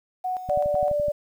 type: tone with tremolo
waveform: sine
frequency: 738 Hz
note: F#5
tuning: 5 cents flat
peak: -24 dBFS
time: 0.24-0.93 s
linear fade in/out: 10 ms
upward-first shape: square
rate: 3.9 Hz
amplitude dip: 65%
type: click train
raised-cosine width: 5 ms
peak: -24 dBFS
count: 8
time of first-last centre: 0.49-1.083 s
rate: 11.8 Hz
type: tone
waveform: sine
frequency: 587.3 Hz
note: D5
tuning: in tune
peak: -21 dBFS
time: 0.49-1.12 s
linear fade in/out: 10 ms
effects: 9-bit